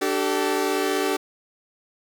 sawtooth chord, D suspended fourth, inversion none, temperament equal with one note detuned, 293.7 / 384.8 / 440 Hz, D4 / G4 / A4, 0 / -32 / 0 cents, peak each -23 / -20 / -23 dBFS, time 0.01-1.17 s, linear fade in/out 10 ms, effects none

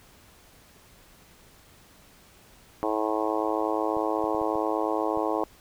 harmonic tone, 108.3 Hz, A2, 27 cents flat, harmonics 3 / 4 / 5 / 6 / 7 / 8 / 9 / 10, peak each -30 / -31 / -32 / -33 / -33 / -34 / -35 / -35 dBFS, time 2.83-5.44 s, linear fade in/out 0 ms
clicks, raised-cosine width 5 ms, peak -33 dBFS, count 6, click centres 3.969 / 4.241 / 4.348 / 4.415 / 4.555 / 5.173 s
effects pink hiss -55 dBFS RMS until 5.6 s

